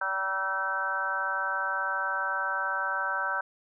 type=harmonic tone with a mistuned harmonic; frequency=192.4 Hz; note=G3; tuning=32 cents flat; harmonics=3 / 4 / 5 / 6 / 7 / 8; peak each=-39 / -38 / -34 / -42 / -33 / -30 dBFS; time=0.01-3.41 s; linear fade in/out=5 ms; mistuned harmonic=7; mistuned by=-25 cents; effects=none